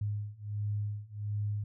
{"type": "beating tone pair", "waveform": "sine", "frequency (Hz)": [103.2, 104.6], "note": ["G#2", "G#2"], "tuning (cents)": [-10, 13], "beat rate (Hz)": 1.4, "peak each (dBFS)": [-36, -35], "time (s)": [0.01, 1.64], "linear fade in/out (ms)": 5, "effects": []}